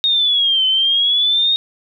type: exponential two-way sweep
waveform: sine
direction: down then up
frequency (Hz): 3729 to 3046 to 3729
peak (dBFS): -12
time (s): 0.04-1.56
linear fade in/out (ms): 0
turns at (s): 0.66
effects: 9-bit